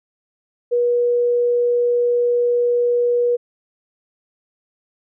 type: tone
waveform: sine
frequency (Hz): 482.6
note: B4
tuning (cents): -40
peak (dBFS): -14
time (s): 0.71-3.37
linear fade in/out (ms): 20
effects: none